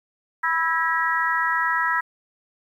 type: harmonic tone with a mistuned harmonic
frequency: 328.3 Hz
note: E4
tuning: 7 cents flat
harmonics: 3 / 4 / 5 / 6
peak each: -25 / -25 / -25 / -25 dBFS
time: 0.43-2.01 s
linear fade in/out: 10 ms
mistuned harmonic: 6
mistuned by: -45 cents
effects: 9-bit